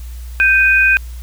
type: tone pair together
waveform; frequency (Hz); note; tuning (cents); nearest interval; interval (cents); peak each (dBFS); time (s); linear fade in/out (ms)
sine; 1564 / 2483; G6 / D#7; -4 / -4; minor sixth; 800; -11; 0.4-0.97; 0
effects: added 60 Hz sine -26 dBFS peak until 1.22 s + white hiss -44 dBFS RMS until 1.22 s